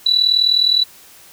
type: tone with amplitude modulation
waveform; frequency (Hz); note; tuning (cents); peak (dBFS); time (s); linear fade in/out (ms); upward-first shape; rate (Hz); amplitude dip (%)
sine; 3951; B7; 0; -8; 0.06-0.84; 5; sine; 39.7; 75
effects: white hiss -44 dBFS RMS until 1.32 s